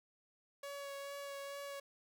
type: tone with vibrato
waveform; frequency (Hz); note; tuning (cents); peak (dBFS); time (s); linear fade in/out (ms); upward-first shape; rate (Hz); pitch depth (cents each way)
sawtooth; 561; C#5; +21; -40; 0.63-1.8; 5; sine; 2.3; 13
effects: none